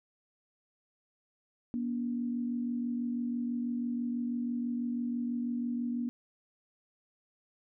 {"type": "tone pair together", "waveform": "sine", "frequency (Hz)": [239.7, 285.8], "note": ["A#3", "D4"], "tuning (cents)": [48, -47], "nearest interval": "minor third", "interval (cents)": 305, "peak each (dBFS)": [-31, -40], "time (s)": [1.74, 6.09], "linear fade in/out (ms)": 0, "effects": []}